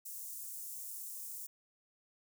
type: high-pass noise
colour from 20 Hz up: white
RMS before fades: -45 dBFS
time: 0.05-1.47 s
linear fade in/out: 10 ms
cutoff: 7100 Hz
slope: 24 dB/octave
effects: none